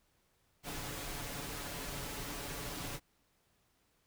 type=noise with comb filter; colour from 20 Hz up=pink; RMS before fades=-42 dBFS; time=0.63-3 s; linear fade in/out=50 ms; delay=7 ms; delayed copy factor=+0.55; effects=pink hiss -74 dBFS RMS until 4.06 s